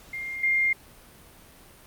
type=tone pair in turn; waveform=sine; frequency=2114 / 2114 Hz; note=C7 / C7; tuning=+17 / +17 cents; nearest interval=unison; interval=0 cents; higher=neither; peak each=-31 / -20 dBFS; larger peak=second; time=0.13-0.43 / 0.43-0.73 s; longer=neither; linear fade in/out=5 ms; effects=pink hiss -51 dBFS RMS until 1.86 s + Opus 48 kbps